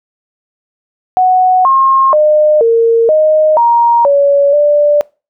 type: tone with pitch steps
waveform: sine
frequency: 740 / 1071 / 607 / 459.2 / 619 / 940 / 565 / 588 Hz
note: F#5 / C6 / D#5 / A#4 / D#5 / A#5 / C#5 / D5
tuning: 0 / +40 / -43 / -26 / -9 / +14 / +33 / +2 cents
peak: -5 dBFS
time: 1.17-5.01 s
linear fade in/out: 0 ms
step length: 480 ms
effects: noise-tail reverb RT60 0.3 s tail -24 dB re dry